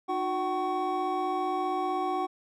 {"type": "tone cluster", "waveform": "triangle", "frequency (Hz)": [307.6, 363.1, 758, 1106], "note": ["D#4", "F#4", "F#5", "C#6"], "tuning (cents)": [-20, -33, 42, -4], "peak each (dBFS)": [-34, -31, -28, -32], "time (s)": [0.08, 2.27], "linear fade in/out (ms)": 20, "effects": []}